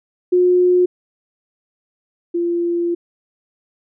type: tone pair in turn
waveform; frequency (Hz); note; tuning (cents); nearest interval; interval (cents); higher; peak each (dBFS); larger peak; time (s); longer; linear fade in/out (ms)
sine; 360 / 344.1; F#4 / F4; -47 / -26; minor second; 79; first; -10 / -16; first; 0.32-0.86 / 2.34-2.95; second; 10
effects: none

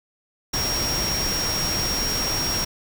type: tone in noise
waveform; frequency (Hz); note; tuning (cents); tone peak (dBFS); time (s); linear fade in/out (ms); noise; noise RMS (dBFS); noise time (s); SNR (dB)
sine; 5588; F8; 0; -24; 0.53-2.65; 10; pink; -27; 0.53-2.65; 0
effects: none

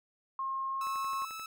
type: tone with pitch glide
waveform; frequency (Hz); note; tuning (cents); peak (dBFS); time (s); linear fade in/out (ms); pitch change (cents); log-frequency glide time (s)
sine; 1071 to 1084.7; C6 to C#6; +40 to -38; -32; 0.39-1.25; 2; +22; 0.67-0.94
type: tone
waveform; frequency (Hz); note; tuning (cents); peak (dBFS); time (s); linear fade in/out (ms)
sawtooth; 1307; E6; -15; -36; 0.81-1.46; 2
type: click train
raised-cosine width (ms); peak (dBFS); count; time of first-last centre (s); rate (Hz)
0.5; -36; 7; 0.87-1.396; 11.4
effects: none

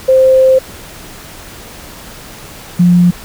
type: tone pair in turn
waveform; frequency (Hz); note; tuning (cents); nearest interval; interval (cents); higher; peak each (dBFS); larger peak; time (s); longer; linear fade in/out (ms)
sine; 523.3 / 176.46; C5 / F3; 0 / +18; octave + perfect fifth; 1882; first; -4; neither; 0.08-0.59 / 2.79-3.11; first; 10
effects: pink hiss -32 dBFS RMS until 3.24 s

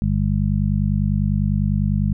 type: harmonic tone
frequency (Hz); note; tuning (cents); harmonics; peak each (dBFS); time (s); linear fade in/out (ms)
50; G1; +35; 1 / 2 / 3 / 4; -22 / -22 / -22 / -22; 0.02-2.13; 0
effects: none

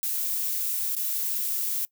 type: noise with dropouts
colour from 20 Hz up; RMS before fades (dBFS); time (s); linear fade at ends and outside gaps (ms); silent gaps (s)
violet; -28; 0.03-1.85; 0; 0.951-0.966
effects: noise-tail reverb RT60 0.1 s tail -22 dB re dry

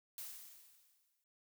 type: noise with exponential decay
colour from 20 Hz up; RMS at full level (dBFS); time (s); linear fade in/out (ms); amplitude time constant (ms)
blue; -45; 0.18-1.24; 1; 230
effects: noise-tail reverb RT60 0.1 s tail -24 dB re dry

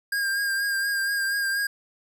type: tone with vibrato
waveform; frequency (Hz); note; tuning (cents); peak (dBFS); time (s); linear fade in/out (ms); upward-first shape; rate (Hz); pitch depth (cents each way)
square; 1610; G6; +46; -24; 0.12-1.67; 5; triangle; 4.2; 34
effects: none

